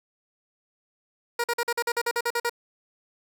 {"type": "tone bursts", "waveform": "15% pulse", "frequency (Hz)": 473.6, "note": "A#4", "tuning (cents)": 27, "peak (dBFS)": -17, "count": 12, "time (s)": [1.39, 2.496], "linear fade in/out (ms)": 5, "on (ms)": 50, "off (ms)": 46, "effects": []}